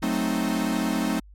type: chord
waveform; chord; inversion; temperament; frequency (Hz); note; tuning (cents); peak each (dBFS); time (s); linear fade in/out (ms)
45% pulse; F# diminished seventh; none; equal; 185 / 220 / 261.6 / 311.1; F#3 / A3 / C4 / Eb4; 0 / 0 / 0 / 0; -30 / -27 / -28 / -29; 0.02-1.2; 10
effects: added 50 Hz sine -45 dBFS peak until 1.34 s + MP3 64 kbps

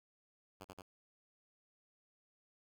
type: tone bursts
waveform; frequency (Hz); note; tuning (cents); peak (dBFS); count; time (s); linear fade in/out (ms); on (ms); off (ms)
5% pulse; 94.9; F#2; +44; -38; 3; 0.6-0.821; 10; 45; 43
effects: none

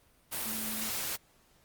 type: tone in noise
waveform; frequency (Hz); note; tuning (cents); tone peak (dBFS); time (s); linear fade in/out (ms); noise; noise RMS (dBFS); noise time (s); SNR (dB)
sine; 220; A3; 0; -41; 0.45-0.9; 20; white; -35; 0.31-1.17; -9
effects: pink hiss -65 dBFS RMS until 1.64 s + Opus 32 kbps

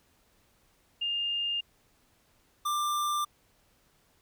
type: tone pair in turn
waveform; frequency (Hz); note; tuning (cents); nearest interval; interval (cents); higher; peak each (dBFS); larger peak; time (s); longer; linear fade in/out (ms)
sine / square; 2815 / 1186.5; F7 / D6; +13 / +17; octave + minor third; 1496; first; -28 / -28; neither; 1.01-1.61 / 2.65-3.25; neither; 10
effects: pink hiss -67 dBFS RMS until 4.21 s

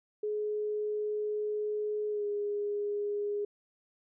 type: tone with pitch glide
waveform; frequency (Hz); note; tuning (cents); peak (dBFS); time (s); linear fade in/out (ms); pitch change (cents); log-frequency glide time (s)
sine; 421.8 to 411.7; G#4 to G#4; +27 to -15; -30; 0.23-3.45; 5; -42; 2.1-2.25
effects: none

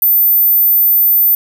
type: tone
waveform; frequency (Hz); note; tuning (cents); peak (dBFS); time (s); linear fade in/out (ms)
sine; 14080; A9; 0; -7; 0.02-1.35; 2
effects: none

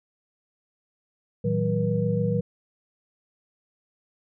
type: tone cluster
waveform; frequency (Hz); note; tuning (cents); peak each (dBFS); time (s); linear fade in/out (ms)
sine; 114.9 / 161.2 / 188.4 / 480.7; A#2 / E3 / F#3 / B4; -25 / -38 / +32 / -47; -27; 1.44-2.41; 10
effects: none

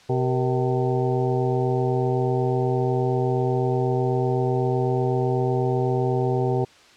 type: harmonic tone with a mistuned harmonic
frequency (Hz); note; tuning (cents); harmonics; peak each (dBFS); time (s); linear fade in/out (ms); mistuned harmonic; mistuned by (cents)
127.8; C3; -40; 1 / 2 / 3 / 4 / 5 / 6 / 7; -23 / -31 / -24 / -29 / -34 / -30 / -36; 0.09-6.65; 10; 4; -140
effects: white hiss -51 dBFS RMS until 6.96 s + low-pass 5000 Hz 12 dB/octave

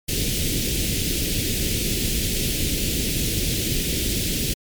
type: band-stop noise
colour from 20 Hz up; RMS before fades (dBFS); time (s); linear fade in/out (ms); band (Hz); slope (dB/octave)
pink; -23; 0.08-4.54; 10; 420 to 2500; 24
effects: MP3 96 kbps

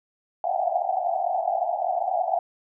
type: band-pass noise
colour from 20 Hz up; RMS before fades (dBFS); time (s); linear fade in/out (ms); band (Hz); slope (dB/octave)
white; -25; 0.44-2.39; 2; 660 to 780; 96
effects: none

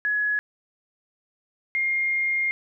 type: tone pair in turn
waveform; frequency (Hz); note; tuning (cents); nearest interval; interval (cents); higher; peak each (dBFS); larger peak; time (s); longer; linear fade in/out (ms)
sine; 1687 / 2125; G#6 / C7; +27 / +26; major third; 399; second; -21; neither; 0.05-0.39 / 1.75-2.51; second; 0
effects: none

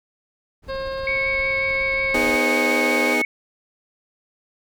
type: noise with tremolo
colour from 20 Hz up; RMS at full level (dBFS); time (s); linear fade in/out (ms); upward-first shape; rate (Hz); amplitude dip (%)
brown; -37; 0.62-2.39; 50; square; 17; 35
type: harmonic tone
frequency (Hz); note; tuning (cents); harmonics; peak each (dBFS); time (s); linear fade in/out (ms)
536; C5; +42; 1 / 2 / 3 / 4 / 5 / 6 / 7 / 8 / 9; -26 / -34 / -36 / -47 / -45 / -52 / -43 / -44 / -44; 0.68-3.15; 20
type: tone with vibrato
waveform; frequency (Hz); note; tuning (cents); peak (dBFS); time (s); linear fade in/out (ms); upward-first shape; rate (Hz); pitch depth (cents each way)
sine; 2217; C#7; 0; -20; 1.07-3.25; 2; sine; 5.5; 12
type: chord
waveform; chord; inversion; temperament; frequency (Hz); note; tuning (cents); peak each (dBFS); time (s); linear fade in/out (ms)
25% pulse; G# minor; first; equal; 246.9 / 311.1 / 415.3; B3 / D#4 / G#4; 0 / 0 / 0; -21; 2.14-3.22; 5
effects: none

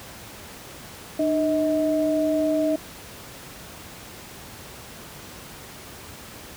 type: tone pair together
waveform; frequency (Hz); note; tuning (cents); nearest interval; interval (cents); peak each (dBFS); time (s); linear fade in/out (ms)
sine; 302.6 / 635; D#4 / D#5; -48 / +35; octave + minor second; 1283; -22; 1.19-2.76; 5
effects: pink hiss -41 dBFS RMS until 6.56 s + high-pass 60 Hz 12 dB/octave

